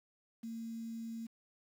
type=tone with quantisation; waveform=sine; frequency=227.7 Hz; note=A#3; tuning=40 cents flat; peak=-40 dBFS; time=0.43-1.27 s; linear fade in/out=10 ms; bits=10; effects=none